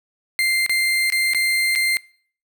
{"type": "tone with dropouts", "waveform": "35% pulse", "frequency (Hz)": 2093, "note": "C7", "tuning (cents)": 0, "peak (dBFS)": -15, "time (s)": [0.39, 1.97], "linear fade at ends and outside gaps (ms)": 0, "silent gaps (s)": [[0.663, 0.695], [1.101, 1.123], [1.335, 1.347], [1.752, 1.758]], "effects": ["noise-tail reverb RT60 0.5 s tail -23 dB re dry"]}